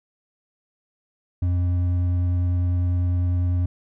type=tone with hard clipping; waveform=triangle; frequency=89 Hz; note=F2; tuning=33 cents sharp; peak=-20 dBFS; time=1.42-3.66 s; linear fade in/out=5 ms; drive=8 dB; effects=none